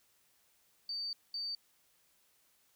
sine tone bursts at uneven times, 4600 Hz, D8, 37 cents flat, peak -36 dBFS, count 2, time 0.89-1.13 / 1.34-1.55 s, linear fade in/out 2 ms, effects white hiss -71 dBFS RMS until 2.75 s

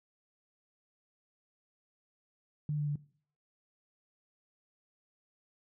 sine tone with pitch steps, 149.3 / 147.59 / 145.89 Hz, D3 / D3 / D3, +29 / +9 / -11 cents, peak -30 dBFS, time 2.69-2.957 s, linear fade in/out 2 ms, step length 89 ms, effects noise-tail reverb RT60 0.5 s tail -20 dB re dry

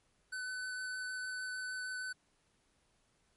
square tone with vibrato, 1508 Hz, F#6, 32 cents sharp, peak -39 dBFS, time 0.32-2.13 s, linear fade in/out 10 ms, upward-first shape sine, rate 6.5 Hz, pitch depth 9 cents each way, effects pink hiss -74 dBFS RMS until 3.36 s + MP3 48 kbps

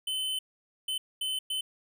square tone bursts at uneven times, 3047 Hz, G7, 50 cents flat, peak -30 dBFS, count 4, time 0.07-0.39 / 0.88-0.98 / 1.21-1.39 / 1.5-1.61 s, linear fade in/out 5 ms, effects none

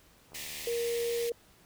click train, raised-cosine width 1 ms, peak -39 dBFS, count 73, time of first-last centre 0.32-1.267 s, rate 76 Hz
pink high-pass noise, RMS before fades -41 dBFS, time 0.34-1.3 s, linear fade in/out 10 ms, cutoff 1800 Hz, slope 96 dB/octave
sine tone, 470 Hz, A#4, 14 cents sharp, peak -29 dBFS, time 0.67-1.32 s, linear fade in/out 2 ms
effects pink hiss -61 dBFS RMS until 1.65 s

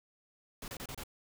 pink noise bursts, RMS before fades -43 dBFS, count 5, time 0.62-1.036 s, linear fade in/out 2 ms, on 60 ms, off 29 ms, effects none

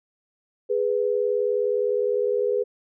sine tone pair together, 414.2 / 493.9 Hz, G#4 / B4, -5 / 0 cents, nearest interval minor third, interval 305 cents, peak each -23 dBFS, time 0.69-2.64 s, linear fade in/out 20 ms, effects none

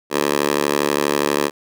10% pulse tone with high-pass filter, 72.4 Hz, D2, 24 cents flat, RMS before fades -19 dBFS, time 0.1-1.51 s, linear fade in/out 50 ms, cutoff 410 Hz, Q 1, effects none

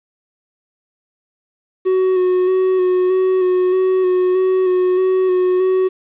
triangle tone with vibrato, 370 Hz, F#4, in tune, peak -10 dBFS, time 1.85-5.89 s, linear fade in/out 20 ms, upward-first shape square, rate 1.6 Hz, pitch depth 19 cents each way, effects resampled to 8000 Hz + 8-bit

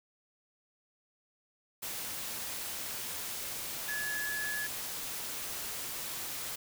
sine tone in noise, 1701 Hz, G#6, 41 cents sharp, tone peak -34 dBFS, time 3.88-4.67 s, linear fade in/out 10 ms, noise white, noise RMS -39 dBFS, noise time 1.82-6.56 s, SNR +2 dB, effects none

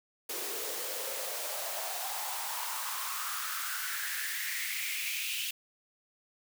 white noise with high-pass filter sweep, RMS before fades -36 dBFS, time 0.29-5.51 s, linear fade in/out 5 ms, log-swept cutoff 380 to 2800 Hz, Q 5.1, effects none

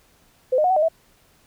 sine tone with pitch steps, 512 / 611 / 728 / 754 / 612 / 652 Hz, C5 / D#5 / F#5 / F#5 / D#5 / E5, -38 / -32 / -28 / +32 / -29 / -19 cents, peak -15 dBFS, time 0.52-0.886 s, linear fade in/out 10 ms, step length 61 ms, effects pink hiss -58 dBFS RMS until 1.46 s

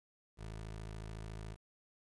20% pulse tone, 53.9 Hz, A1, 35 cents flat, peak -39 dBFS, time 0.37-1.57 s, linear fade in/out 50 ms, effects resampled to 22050 Hz + 11-bit

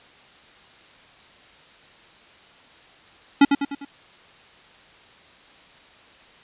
square tone with echo, 281.4 Hz, C#4, 26 cents sharp, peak -10 dBFS, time 3.41-3.45 s, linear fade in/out 5 ms, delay 100 ms, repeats 4, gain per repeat -6 dB, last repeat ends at 3.85 s, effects white hiss -50 dBFS RMS until 6.43 s + resampled to 8000 Hz

